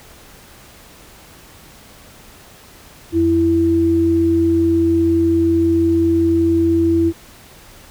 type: tone pair together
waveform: sine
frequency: 88.4 / 331.8 Hz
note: F2 / E4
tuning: +22 / +11 cents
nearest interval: octave + major seventh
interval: 2289 cents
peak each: -21 / -12 dBFS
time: 3.12-7.13 s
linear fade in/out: 50 ms
effects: pink hiss -43 dBFS RMS until 7.9 s